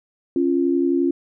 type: tone pair together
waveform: sine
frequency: 274.5 / 345.9 Hz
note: C#4 / F4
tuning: -17 / -17 cents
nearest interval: major third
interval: 400 cents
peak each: -19 dBFS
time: 0.36-1.11 s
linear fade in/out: 2 ms
effects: none